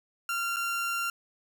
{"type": "tone with dropouts", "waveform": "30% pulse", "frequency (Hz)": 1382, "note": "F6", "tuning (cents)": -19, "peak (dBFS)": -26, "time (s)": [0.29, 1.1], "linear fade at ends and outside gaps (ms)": 2, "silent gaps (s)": [0.562, 0.567], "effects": []}